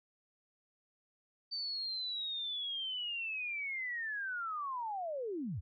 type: linear sweep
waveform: sine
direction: down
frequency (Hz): 4600 to 66.7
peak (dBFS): -36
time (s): 1.51-5.61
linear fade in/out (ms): 20
effects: none